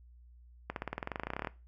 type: accelerating click train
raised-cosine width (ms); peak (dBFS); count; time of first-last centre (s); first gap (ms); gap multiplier
0.5; -20; 20; 0.7-1.472; 62; 0.95
effects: noise-tail reverb RT60 0.3 s tail -19 dB re dry + added 60 Hz sine -54 dBFS peak until 1.67 s